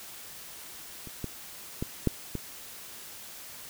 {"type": "clicks", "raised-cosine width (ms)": 3, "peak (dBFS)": [-30, -20, -17, -10, -19], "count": 5, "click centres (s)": [1.073, 1.243, 1.825, 2.073, 2.353], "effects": ["white hiss -45 dBFS RMS until 3.69 s"]}